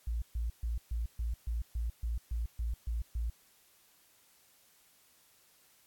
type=tone bursts; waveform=sine; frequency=57.4 Hz; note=A#1; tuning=26 cents flat; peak=-31 dBFS; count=12; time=0.07-3.3 s; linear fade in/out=5 ms; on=150 ms; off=130 ms; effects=white hiss -65 dBFS RMS until 5.86 s + AAC 64 kbps